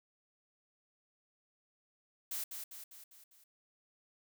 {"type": "noise with echo", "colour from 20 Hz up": "blue", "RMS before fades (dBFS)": -39, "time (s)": [2.31, 2.44], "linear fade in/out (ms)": 5, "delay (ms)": 200, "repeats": 5, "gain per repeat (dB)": -5, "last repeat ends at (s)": 3.44, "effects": []}